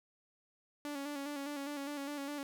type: tone with vibrato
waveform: sawtooth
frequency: 285.1 Hz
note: C#4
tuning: 49 cents sharp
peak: -35 dBFS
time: 0.85-2.43 s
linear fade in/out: 0 ms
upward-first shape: square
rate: 4.9 Hz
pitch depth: 43 cents each way
effects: none